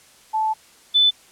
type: tone pair in turn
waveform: sine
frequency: 873 / 3504 Hz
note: A5 / A7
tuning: -14 / -8 cents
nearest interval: 2 octaves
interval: 2406 cents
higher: second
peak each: -18 / -12 dBFS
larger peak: second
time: 0.33-0.54 / 0.94-1.11 s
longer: first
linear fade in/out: 20 ms
effects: white hiss -51 dBFS RMS until 1.31 s + low-pass 10000 Hz 12 dB/octave